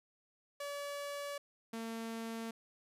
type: tone pair in turn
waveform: sawtooth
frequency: 572 / 227 Hz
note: D5 / A#3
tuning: -46 / -46 cents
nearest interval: octave + major third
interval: 1600 cents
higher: first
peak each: -36 / -36 dBFS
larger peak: neither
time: 0.6-1.38 / 1.73-2.51 s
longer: neither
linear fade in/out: 5 ms
effects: resampled to 32000 Hz